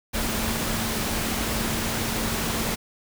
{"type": "tone in noise", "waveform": "sine", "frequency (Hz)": 224.7, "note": "A3", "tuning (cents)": 37, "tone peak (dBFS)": -32, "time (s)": [0.13, 2.76], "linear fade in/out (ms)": 20, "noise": "pink", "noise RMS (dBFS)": -27, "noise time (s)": [0.13, 2.76], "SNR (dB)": -8, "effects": []}